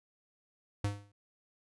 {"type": "tone with exponential decay", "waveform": "square", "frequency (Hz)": 101.8, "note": "G#2", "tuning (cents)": -34, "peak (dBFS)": -28, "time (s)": [0.84, 1.12], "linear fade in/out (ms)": 5, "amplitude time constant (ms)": 59, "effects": ["resampled to 24000 Hz"]}